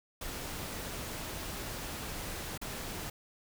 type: noise with dropouts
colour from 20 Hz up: pink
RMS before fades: -40 dBFS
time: 0.21-3.1 s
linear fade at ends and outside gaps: 5 ms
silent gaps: 2.577-2.614 s
effects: none